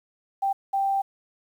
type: tone bursts at uneven times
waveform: sine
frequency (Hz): 785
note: G5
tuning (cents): +2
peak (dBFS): -21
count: 2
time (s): 0.42-0.53 / 0.73-1.02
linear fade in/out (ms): 10
effects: 9-bit